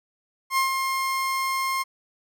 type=tone with ADSR envelope; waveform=30% pulse; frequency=1064 Hz; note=C6; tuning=29 cents sharp; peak=-16 dBFS; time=0.5-1.84 s; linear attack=74 ms; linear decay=120 ms; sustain=-5 dB; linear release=25 ms; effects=none